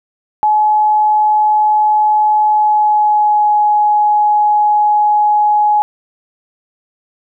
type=tone with pitch glide; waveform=sine; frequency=850 to 839.8 Hz; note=G#5 to G#5; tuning=+40 to +19 cents; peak=-8 dBFS; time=0.43-5.82 s; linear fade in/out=0 ms; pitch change=-21 cents; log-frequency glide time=2.49-3.51 s; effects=none